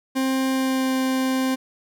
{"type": "tone with pitch glide", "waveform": "40% pulse", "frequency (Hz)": [263.9, 261.5], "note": ["C4", "C4"], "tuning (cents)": [15, -1], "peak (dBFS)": -19, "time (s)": [0.15, 1.56], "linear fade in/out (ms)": 20, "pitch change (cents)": -16, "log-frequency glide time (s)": [0.49, 0.95], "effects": []}